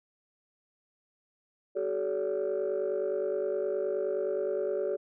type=tone cluster; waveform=sine; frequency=377.6 / 427.2 / 571 Hz; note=F#4 / G#4 / D5; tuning=+35 / +49 / -49 cents; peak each=-31 dBFS; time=1.75-4.97 s; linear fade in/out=20 ms; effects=tanh soft clip ceiling -23 dBFS